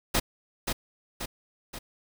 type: noise with echo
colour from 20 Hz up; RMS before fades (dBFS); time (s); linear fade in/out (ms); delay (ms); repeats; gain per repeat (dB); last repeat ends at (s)
pink; -24; 0.14-0.2; 10; 530; 3; -5; 1.79
effects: none